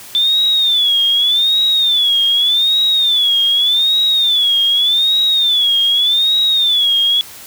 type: tone with vibrato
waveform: sine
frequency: 3520 Hz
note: A7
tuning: in tune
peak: -10 dBFS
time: 0.15-7.21 s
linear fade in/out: 0 ms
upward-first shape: sine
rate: 0.84 Hz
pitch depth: 140 cents each way
effects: white hiss -35 dBFS RMS until 7.46 s